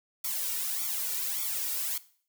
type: noise with flanger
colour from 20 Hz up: blue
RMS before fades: -32 dBFS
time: 0.24-1.98 s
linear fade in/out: 5 ms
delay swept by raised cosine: 0.87 to 2.17 ms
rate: 1.7 Hz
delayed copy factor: +0.9
effects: noise-tail reverb RT60 0.5 s tail -18 dB re dry